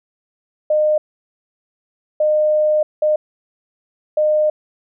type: tone bursts at uneven times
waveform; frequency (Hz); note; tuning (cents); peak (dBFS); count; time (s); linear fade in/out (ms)
sine; 610; D#5; -34; -12; 4; 0.7-0.98 / 2.2-2.83 / 3.02-3.16 / 4.17-4.5; 5
effects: none